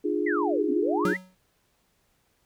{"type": "chord", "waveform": "sine", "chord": "D diminished", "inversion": "none", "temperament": "equal with one note detuned", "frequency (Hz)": [301.1, 349.2, 415.3], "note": ["D4", "F4", "Ab4"], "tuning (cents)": [43, 0, 0], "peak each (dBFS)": -28, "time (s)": [0.04, 1.14], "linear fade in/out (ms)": 10}
{"type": "exponential two-way sweep", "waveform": "sine", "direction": "down then up", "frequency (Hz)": [2109, 253.8, 2109], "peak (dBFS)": -27, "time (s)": [0.26, 1.17], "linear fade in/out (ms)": 10, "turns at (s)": 0.71}
{"type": "tone with exponential decay", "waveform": "square", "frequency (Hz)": 185, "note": "F#3", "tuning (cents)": 0, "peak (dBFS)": -24, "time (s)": [1.05, 1.35], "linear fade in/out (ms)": 2, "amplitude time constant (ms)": 64}
{"effects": ["pink hiss -69 dBFS RMS until 2.45 s"]}